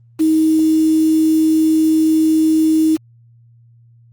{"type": "tone with quantisation", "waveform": "sine", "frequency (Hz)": 316, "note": "D#4", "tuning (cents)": 27, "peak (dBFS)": -10, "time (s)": [0.19, 2.97], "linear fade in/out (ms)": 20, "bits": 5, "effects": ["added 117 Hz sine -45 dBFS peak until 4.12 s", "Opus 24 kbps"]}